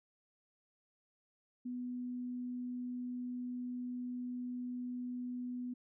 sine tone, 247.5 Hz, B3, 4 cents sharp, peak -38 dBFS, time 1.65-5.74 s, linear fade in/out 10 ms, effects none

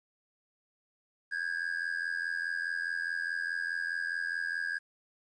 triangle tone with amplitude modulation, 1629 Hz, G#6, 34 cents flat, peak -26 dBFS, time 1.31-4.79 s, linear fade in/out 20 ms, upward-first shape sine, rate 84.8 Hz, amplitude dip 85%, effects resampled to 22050 Hz + 11-bit

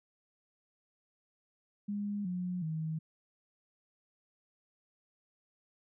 sine tone with pitch steps, 204.5 / 180.1 / 158.6 Hz, G#3 / F#3 / D#3, -26 / -46 / +33 cents, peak -33 dBFS, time 1.88-2.99 s, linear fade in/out 10 ms, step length 370 ms, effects none

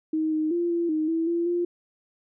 sine tone with pitch steps, 314.4 / 310.9 / 345.1 / 340.7 / 311.4 / 327.4 / 340.4 / 348.6 Hz, D#4 / D#4 / F4 / F4 / D#4 / E4 / F4 / F4, +18 / -1 / -21 / -43 / +2 / -12 / -44 / -3 cents, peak -22 dBFS, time 0.13-1.65 s, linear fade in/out 5 ms, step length 190 ms, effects none

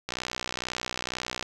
click train, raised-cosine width 0.2 ms, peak -13 dBFS, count 84, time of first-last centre 0.09-1.427 s, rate 62.1 Hz, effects none

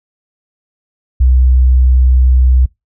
sine tone, 63.6 Hz, C2, 48 cents flat, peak -4 dBFS, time 1.2-2.66 s, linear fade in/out 10 ms, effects noise-tail reverb RT60 0.2 s tail -25 dB re dry + tanh soft clip ceiling -1 dBFS

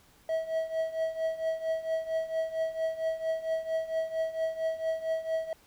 triangle tone with tremolo, 646 Hz, E5, 35 cents flat, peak -23 dBFS, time 0.29-5.53 s, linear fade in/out 2 ms, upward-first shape triangle, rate 4.4 Hz, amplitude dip 85%, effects pink hiss -61 dBFS RMS until 5.66 s

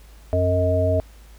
harmonic tone, 90.3 Hz, F#2, 42 cents flat, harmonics 1 / 3 / 5 / 7, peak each -20 / -28 / -27 / -20 dBFS, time 0.33-1 s, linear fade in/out 0 ms, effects added 53 Hz sine -43 dBFS peak until 1.38 s + pink hiss -53 dBFS RMS until 1.38 s

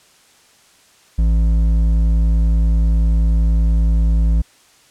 sine tone with hard clipping, 55.2 Hz, A1, 6 cents sharp, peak -13 dBFS, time 1.18-4.42 s, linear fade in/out 10 ms, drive 7 dB, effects white hiss -51 dBFS RMS until 4.9 s + low-pass 9000 Hz 12 dB/octave

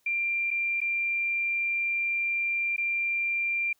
sine tone with dropouts, 2376 Hz, D7, 20 cents sharp, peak -25 dBFS, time 0.06-3.73 s, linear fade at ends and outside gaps 5 ms, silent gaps 0.506-0.511 / 0.805-0.814 / 2.764-2.779 s, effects white hiss -70 dBFS RMS until 3.79 s

